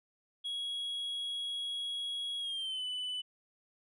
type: tone with pitch glide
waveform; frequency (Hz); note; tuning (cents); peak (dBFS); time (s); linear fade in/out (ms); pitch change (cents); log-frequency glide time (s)
sine; 3322 to 2994; G#7 to F#7; 0 to +20; -32; 0.44-3.22; 20; -180; 2.39-2.84
effects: tanh soft clip ceiling -34 dBFS